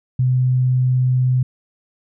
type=tone; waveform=sine; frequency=127.4 Hz; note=C3; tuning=46 cents flat; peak=-13 dBFS; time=0.19-1.43 s; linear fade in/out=5 ms; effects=none